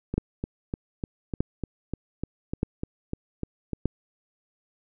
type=two click trains; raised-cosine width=3 ms; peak=-10 / -16 dBFS; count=4 / 13; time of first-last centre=0.18-3.856 / 0.14-3.733 s; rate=0.816 / 3.34 Hz; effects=none